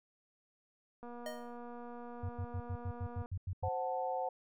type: click train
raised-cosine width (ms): 1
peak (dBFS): -36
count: 536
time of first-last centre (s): 1.03-3.259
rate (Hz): 240
type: tone with exponential decay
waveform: square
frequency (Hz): 622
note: D#5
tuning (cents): -1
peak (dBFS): -38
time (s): 1.26-1.57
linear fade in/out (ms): 2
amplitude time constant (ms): 67
type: tone bursts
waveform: sine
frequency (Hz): 92.5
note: F#2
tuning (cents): 0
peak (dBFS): -35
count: 10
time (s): 2.23-3.687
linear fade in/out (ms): 5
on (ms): 62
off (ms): 93
type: chord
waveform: sine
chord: F# diminished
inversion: second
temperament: equal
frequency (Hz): 523.3 / 740 / 880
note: C5 / F#5 / A5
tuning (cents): 0 / 0 / 0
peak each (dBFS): -38 / -37 / -40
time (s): 3.63-4.29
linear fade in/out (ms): 5
effects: none